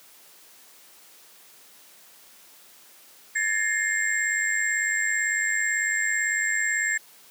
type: tone cluster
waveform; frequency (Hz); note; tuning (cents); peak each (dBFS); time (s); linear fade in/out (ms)
sine; 1719 / 1817 / 2120 / 7530; A6 / A#6 / C7 / A#8; -41 / -45 / +22 / +16; -27 / -27 / -29 / -29; 3.35-6.98; 10
effects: white hiss -52 dBFS RMS until 7.3 s + high-pass 200 Hz 12 dB/octave